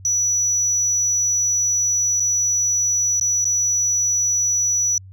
sine tone with dropouts, 5900 Hz, F#8, 6 cents flat, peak -15 dBFS, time 0.05-4.98 s, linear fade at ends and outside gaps 1 ms, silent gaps 2.198-2.203 / 3.198-3.211 / 3.444-3.453 s, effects tanh soft clip ceiling -13 dBFS + added 95 Hz sine -38 dBFS peak until 5.12 s

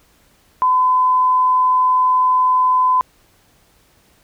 sine tone, 1014 Hz, B5, 45 cents sharp, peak -11 dBFS, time 0.62-3.01 s, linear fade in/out 0 ms, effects pink hiss -55 dBFS RMS until 4.23 s

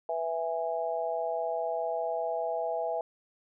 sine chord, E major, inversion second, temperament just, 494.4 / 659.3 / 824.1 Hz, B4 / E5 / G#5, +2 / 0 / -14 cents, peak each -35 / -31 / -35 dBFS, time 0.09-3.01 s, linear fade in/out 2 ms, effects none

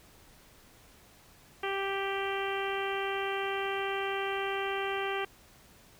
harmonic tone, 392 Hz, G4, in tune, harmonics 1 / 2 / 3 / 4 / 5 / 6 / 7 / 8, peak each -34 / -37 / -39 / -40 / -41 / -42 / -42 / -43 dBFS, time 1.63-5.25 s, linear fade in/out 5 ms, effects pink hiss -58 dBFS RMS until 5.99 s

